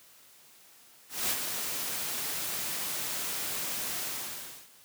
white noise with ADSR envelope, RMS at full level -28 dBFS, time 1.09-4.7 s, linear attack 210 ms, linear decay 58 ms, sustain -6 dB, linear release 690 ms, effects white hiss -57 dBFS RMS until 4.84 s + high-pass 100 Hz 12 dB/octave

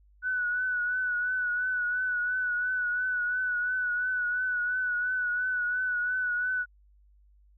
sine tone with vibrato, 1482 Hz, F#6, 2 cents sharp, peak -26 dBFS, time 0.22-6.66 s, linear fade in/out 50 ms, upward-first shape triangle, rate 2.9 Hz, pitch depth 43 cents each way, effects added 50 Hz sine -57 dBFS peak until 7.57 s

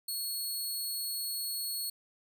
15% pulse tone, 4345 Hz, C#8, 35 cents flat, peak -27 dBFS, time 0.08-1.9 s, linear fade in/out 5 ms, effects none

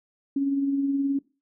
sine tone with tremolo, 277.2 Hz, C#4, in tune, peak -20 dBFS, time 0.36-1.19 s, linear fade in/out 5 ms, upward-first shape sine, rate 19 Hz, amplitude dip 35%, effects noise-tail reverb RT60 0.3 s tail -20 dB re dry

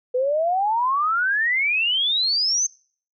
sine exponential sweep, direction up, 489.6 to 6380 Hz, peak -18 dBFS, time 0.14-2.67 s, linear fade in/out 10 ms, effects noise-tail reverb RT60 0.5 s tail -25 dB re dry

